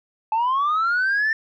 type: linear sweep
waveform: sine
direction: up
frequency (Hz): 860 to 1800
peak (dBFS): -16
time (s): 0.32-1.33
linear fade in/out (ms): 2
effects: tanh soft clip ceiling -16 dBFS